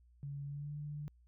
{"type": "tone with pitch glide", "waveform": "sine", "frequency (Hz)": [141.4, 147.58], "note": ["C#3", "D3"], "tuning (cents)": [35, 9], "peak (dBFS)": -40, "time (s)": [0.23, 1.08], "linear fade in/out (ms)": 0, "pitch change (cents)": 74, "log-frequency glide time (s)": [0.45, 0.74], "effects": ["added 60 Hz sine -62 dBFS peak until 1.27 s"]}